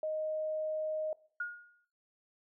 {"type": "tone", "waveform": "sine", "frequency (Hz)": 622.3, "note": "D#5", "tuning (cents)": 0, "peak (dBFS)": -32, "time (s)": [0.03, 1.13], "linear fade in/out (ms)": 2}
{"type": "tone with exponential decay", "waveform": "sine", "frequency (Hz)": 1434, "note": "F6", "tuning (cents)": 45, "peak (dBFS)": -31, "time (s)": [1.4, 1.85], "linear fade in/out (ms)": 5, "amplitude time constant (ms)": 96}
{"effects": ["noise-tail reverb RT60 0.5 s tail -21 dB re dry"]}